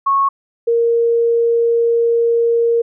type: tone pair in turn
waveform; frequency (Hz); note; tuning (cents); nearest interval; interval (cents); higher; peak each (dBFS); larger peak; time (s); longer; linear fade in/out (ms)
sine; 1100 / 466; C#6 / A#4; -14 / -1; octave + minor third; 1487; first; -11; neither; 0.06-0.29 / 0.67-2.82; second; 10
effects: none